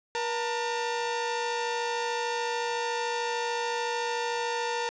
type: tone pair together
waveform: sawtooth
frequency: 477.1 / 900.6 Hz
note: A#4 / A5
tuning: +40 / +40 cents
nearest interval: major seventh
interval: 1100 cents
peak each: -27 dBFS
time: 0.15-4.89 s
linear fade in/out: 0 ms
effects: resampled to 16000 Hz + 9-bit